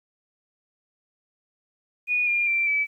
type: tone with pitch steps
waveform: sine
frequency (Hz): 2461 / 2406 / 2353 / 2300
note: D#7 / D7 / D7 / D7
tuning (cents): -20 / +41 / +3 / -37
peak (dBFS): -20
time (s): 2.07-2.87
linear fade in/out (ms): 50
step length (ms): 200
effects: 10-bit